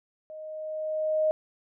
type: tone with level ramp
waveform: sine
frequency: 622.3 Hz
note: D#5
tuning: in tune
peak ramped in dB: -39 to -20 dBFS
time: 0.3-1.31 s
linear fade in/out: 0 ms
effects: none